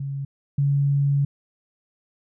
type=tone pair in turn; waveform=sine; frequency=138.59 / 140.93 Hz; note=C#3 / C#3; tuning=0 / +29 cents; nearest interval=unison; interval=29 cents; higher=second; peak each=-26 / -17 dBFS; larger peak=second; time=0-0.25 / 0.58-1.25 s; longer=second; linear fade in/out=5 ms; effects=none